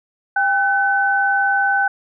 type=tone pair together; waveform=sine; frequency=797 / 1515 Hz; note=G5 / F#6; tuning=+28 / +40 cents; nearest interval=major seventh; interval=1112 cents; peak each=-18 / -16 dBFS; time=0.36-1.88 s; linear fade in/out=5 ms; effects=none